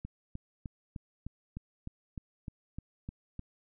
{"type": "click train", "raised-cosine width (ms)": 5, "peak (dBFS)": -27, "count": 12, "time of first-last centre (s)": [0.05, 3.393], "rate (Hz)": 3.29, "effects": []}